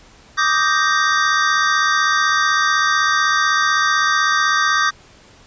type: chord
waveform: square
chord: Eb major seventh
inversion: third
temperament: equal with one note detuned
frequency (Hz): 1168.6 / 1244.5 / 1568 / 1864.7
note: D6 / Eb6 / G6 / Bb6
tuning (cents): -9 / 0 / 0 / 0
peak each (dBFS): -20 / -21 / -19 / -22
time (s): 0.37-4.91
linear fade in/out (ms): 20
effects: pink hiss -47 dBFS RMS until 5.46 s + resampled to 16000 Hz